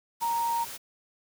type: tone in noise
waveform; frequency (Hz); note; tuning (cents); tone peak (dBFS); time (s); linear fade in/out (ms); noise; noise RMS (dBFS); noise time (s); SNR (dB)
sine; 932.3; A#5; 0; -25; 0.21-0.65; 20; white; -40; 0.2-0.78; +12
effects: none